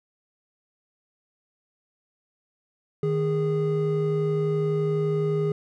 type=tone pair together; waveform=triangle; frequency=154.59 / 412 Hz; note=D#3 / G#4; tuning=-11 / -14 cents; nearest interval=octave + perfect fourth; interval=1697 cents; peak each=-23 / -22 dBFS; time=3.03-5.52 s; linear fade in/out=2 ms; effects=none